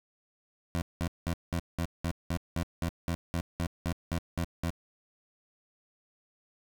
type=tone bursts; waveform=20% pulse; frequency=84.8 Hz; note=E2; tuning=50 cents sharp; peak=-24 dBFS; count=16; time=0.75-4.704 s; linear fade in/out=0 ms; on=69 ms; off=190 ms; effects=none